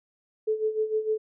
sine tone with tremolo, 434.2 Hz, A4, 23 cents flat, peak -21 dBFS, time 0.47-1.18 s, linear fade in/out 10 ms, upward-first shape sine, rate 6.6 Hz, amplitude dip 75%, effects none

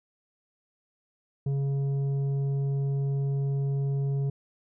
triangle tone with tanh clipping, 138.59 Hz, C#3, in tune, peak -26 dBFS, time 1.46-4.3 s, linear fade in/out 5 ms, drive 11 dB, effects none

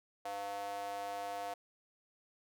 square tone with high-pass filter, 100.6 Hz, G2, 45 cents sharp, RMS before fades -41 dBFS, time 0.25-1.54 s, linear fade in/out 5 ms, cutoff 660 Hz, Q 5, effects none

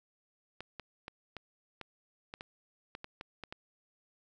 clicks, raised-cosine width 0.3 ms, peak -26 dBFS, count 12, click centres 0.606 / 0.797 / 1.081 / 1.367 / 1.813 / 2.339 / 2.409 / 2.951 / 3.044 / 3.211 / 3.437 / 3.525 s, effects none

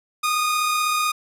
sawtooth tone pair together, 1229 / 1265 Hz, D#6 / D#6, -22 / +28 cents, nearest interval unison, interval 50 cents, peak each -16 / -27 dBFS, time 0.23-1.12 s, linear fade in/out 10 ms, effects resampled to 32000 Hz

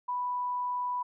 sine tone, 987.8 Hz, B5, in tune, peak -29 dBFS, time 0.08-1.03 s, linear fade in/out 10 ms, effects none

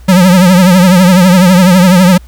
square tone with vibrato, 182.6 Hz, F#3, 23 cents flat, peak -3 dBFS, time 0.08-2.18 s, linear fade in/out 10 ms, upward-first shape triangle, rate 12 Hz, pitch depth 110 cents each way, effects added 60 Hz sine -30 dBFS peak until 2.27 s + pink hiss -45 dBFS RMS until 2.27 s

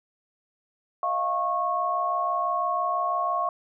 sine tone cluster, 636 / 702 / 1097 Hz, D#5 / F5 / C#6, +38 / +9 / -18 cents, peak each -33 / -28 / -25 dBFS, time 1.03-3.49 s, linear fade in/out 2 ms, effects none

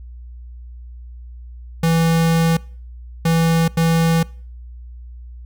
square tone bursts at uneven times, 164.81 Hz, E3, in tune, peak -14 dBFS, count 3, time 1.83-2.57 / 3.25-3.68 / 3.77-4.23 s, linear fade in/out 5 ms, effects noise-tail reverb RT60 0.5 s tail -24 dB re dry + added 60 Hz sine -33 dBFS peak until 5.45 s

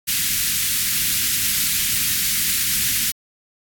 white band-stop noise, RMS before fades -20 dBFS, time 0.07-3.12 s, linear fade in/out 20 ms, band 240 to 1700 Hz, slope 24 dB/octave, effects AAC 64 kbps

